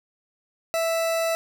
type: tone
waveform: 40% pulse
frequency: 659.3 Hz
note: E5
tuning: in tune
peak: -21 dBFS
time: 0.74-1.35 s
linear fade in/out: 0 ms
effects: none